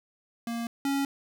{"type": "tone pair in turn", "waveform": "square", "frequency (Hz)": [233.1, 277.2], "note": ["A#3", "C#4"], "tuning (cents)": [0, 0], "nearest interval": "minor third", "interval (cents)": 300, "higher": "second", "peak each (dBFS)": [-31, -26], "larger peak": "second", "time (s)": [[0.47, 0.67], [0.85, 1.05]], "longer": "neither", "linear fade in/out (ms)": 2, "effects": []}